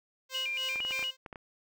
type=tone with tremolo; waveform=5% pulse; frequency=523.3 Hz; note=C5; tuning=in tune; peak=-26 dBFS; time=0.29-1.17 s; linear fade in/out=50 ms; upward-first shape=sine; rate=3.3 Hz; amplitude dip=80%
type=tone with vibrato; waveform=sine; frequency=2637 Hz; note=E7; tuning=in tune; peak=-31 dBFS; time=0.34-1.11 s; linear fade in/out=10 ms; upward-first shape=square; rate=4.3 Hz; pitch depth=170 cents each way
type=clicks; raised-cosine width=0.5 ms; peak=-28 dBFS; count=9; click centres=0.758 / 0.803 / 0.85 / 0.908 / 0.993 / 1.027 / 1.262 / 1.328 / 1.358 s
effects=none